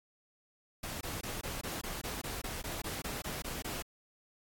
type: noise bursts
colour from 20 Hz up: pink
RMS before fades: -40 dBFS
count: 15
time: 0.83-3.824 s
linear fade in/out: 5 ms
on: 180 ms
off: 21 ms
effects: AAC 64 kbps